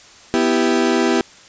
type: chord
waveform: 35% pulse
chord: E minor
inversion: second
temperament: equal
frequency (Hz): 246.9 / 329.6 / 392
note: B3 / E4 / G4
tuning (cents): 0 / 0 / 0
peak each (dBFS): -17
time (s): 0.34-1.21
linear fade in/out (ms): 0
effects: white hiss -44 dBFS RMS until 1.48 s + resampled to 16000 Hz